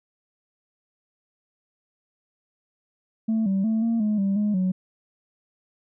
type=tone with pitch steps; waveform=sine; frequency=221.9 / 193.4 / 221.5 / 229.5 / 211.9 / 196.3 / 208.8 / 185.4 Hz; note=A3 / G3 / A3 / A#3 / G#3 / G3 / G#3 / F#3; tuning=+15 / -23 / +12 / -27 / +35 / +3 / +10 / +4 cents; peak=-18 dBFS; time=3.28-4.72 s; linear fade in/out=10 ms; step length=180 ms; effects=tanh soft clip ceiling -18 dBFS